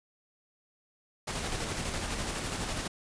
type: noise with tremolo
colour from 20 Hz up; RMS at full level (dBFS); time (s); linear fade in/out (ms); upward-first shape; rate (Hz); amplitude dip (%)
pink; -33; 1.27-2.88; 10; square; 12; 30
effects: resampled to 22050 Hz